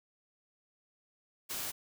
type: noise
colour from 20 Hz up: white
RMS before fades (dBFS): -38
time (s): 1.49-1.72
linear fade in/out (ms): 20
effects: none